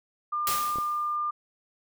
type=tone; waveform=sine; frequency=1200 Hz; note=D6; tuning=37 cents sharp; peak=-26 dBFS; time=0.32-1.31 s; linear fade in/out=10 ms
type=noise with exponential decay; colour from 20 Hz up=white; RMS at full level=-27 dBFS; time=0.47-1.16 s; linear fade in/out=1 ms; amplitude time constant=150 ms
type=clicks; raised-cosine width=2 ms; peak=-27 / -24 dBFS; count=2; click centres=0.758 / 0.785 s
effects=none